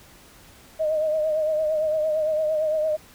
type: tone with vibrato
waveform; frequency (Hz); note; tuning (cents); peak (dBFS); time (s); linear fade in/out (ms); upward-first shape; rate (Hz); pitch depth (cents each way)
sine; 621; D#5; -3; -20; 0.79-2.97; 20; triangle; 8.8; 55
effects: pink hiss -50 dBFS RMS until 3.14 s